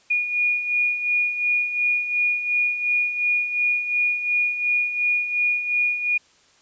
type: beating tone pair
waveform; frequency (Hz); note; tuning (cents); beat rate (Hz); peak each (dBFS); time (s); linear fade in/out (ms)
sine; 2441 / 2443.8; D#7 / D#7; -34 / -32; 2.8; -27 / -20; 0.1-6.18; 10
effects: white hiss -57 dBFS RMS until 6.61 s + resampled to 16000 Hz